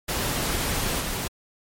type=noise with level steps; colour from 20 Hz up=pink; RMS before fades=-26 / -29 dBFS; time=0.08-1.28 s; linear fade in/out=10 ms; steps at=1 s; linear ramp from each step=10 ms; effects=MP3 64 kbps

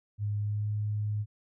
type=tone with pitch glide; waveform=sine; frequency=103.7 to 105.15 Hz; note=G#2 to G#2; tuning=-2 to +22 cents; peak=-28 dBFS; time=0.18-1.26 s; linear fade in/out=50 ms; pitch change=+24 cents; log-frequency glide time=0.38-0.68 s; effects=none

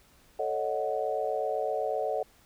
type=chord; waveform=sine; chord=D# half-diminished seventh; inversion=second; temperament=equal; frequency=440 / 554.4 / 622.3 / 740 Hz; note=A4 / C#5 / D#5 / F#5; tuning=0 / 0 / 0 / 0 cents; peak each=-33 dBFS; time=0.39-2.23 s; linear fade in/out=5 ms; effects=pink hiss -61 dBFS RMS until 2.45 s

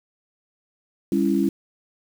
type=chord; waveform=sine; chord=C# diminished; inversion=second; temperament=just; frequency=199.57 / 277.2 / 332.6 Hz; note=G3 / C#4 / E4; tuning=+31 / 0 / +16 cents; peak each=-22 dBFS; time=1.12-1.49 s; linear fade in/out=2 ms; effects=7-bit

